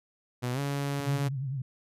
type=tone with pitch glide; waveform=sawtooth; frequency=123.6 to 141.16 Hz; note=B2 to C#3; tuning=+2 to +32 cents; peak=-25 dBFS; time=0.42-1.29 s; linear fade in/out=20 ms; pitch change=+230 cents; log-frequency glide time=0.53-0.59 s
type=tone with vibrato; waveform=sine; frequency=134.5 Hz; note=C3; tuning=48 cents sharp; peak=-30 dBFS; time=1-1.62 s; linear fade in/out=5 ms; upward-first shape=triangle; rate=9.7 Hz; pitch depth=130 cents each way
effects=resampled to 32000 Hz